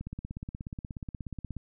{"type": "click train", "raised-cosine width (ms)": 5, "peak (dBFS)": -25, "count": 27, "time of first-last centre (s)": [0.01, 1.567], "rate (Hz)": 16.7, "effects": []}